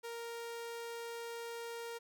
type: tone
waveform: sawtooth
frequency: 466.2 Hz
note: A#4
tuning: in tune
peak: -38 dBFS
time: 0.03-1.99 s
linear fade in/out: 20 ms
effects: none